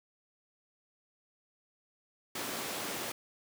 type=high-pass noise; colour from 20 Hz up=pink; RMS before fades=-38 dBFS; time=2.35-3.12 s; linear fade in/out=5 ms; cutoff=250 Hz; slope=12 dB/octave; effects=none